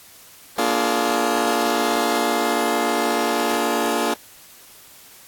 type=chord; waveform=15% pulse; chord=Bb dominant seventh; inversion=none; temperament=just; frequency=233.1 / 291.4 / 349.6 / 419.5 Hz; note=Bb3 / D4 / F4 / Ab4; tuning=0 / -13 / +2 / +17 cents; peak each=-18 dBFS; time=0.58-4.14 s; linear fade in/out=5 ms; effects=white hiss -46 dBFS RMS until 5.27 s + AAC 64 kbps